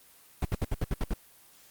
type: noise bursts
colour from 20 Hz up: brown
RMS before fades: -27 dBFS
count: 8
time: 0.42-1.136 s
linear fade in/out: 2 ms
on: 30 ms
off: 68 ms
effects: white hiss -57 dBFS RMS until 1.7 s + Opus 24 kbps